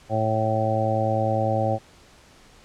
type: harmonic tone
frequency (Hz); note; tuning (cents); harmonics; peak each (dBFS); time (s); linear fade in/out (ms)
110; A2; 0; 1 / 2 / 3 / 4 / 5 / 6 / 7; -25 / -31 / -32 / -37 / -25 / -30 / -26; 0.09-1.79; 50
effects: pink hiss -52 dBFS RMS until 2.64 s + low-pass 8000 Hz 12 dB/octave